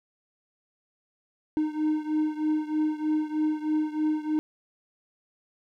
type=beating tone pair; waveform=triangle; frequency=306.6 / 309.8 Hz; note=D#4 / D#4; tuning=-25 / -7 cents; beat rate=3.2 Hz; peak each=-24 / -27 dBFS; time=1.57-4.39 s; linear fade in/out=0 ms; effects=none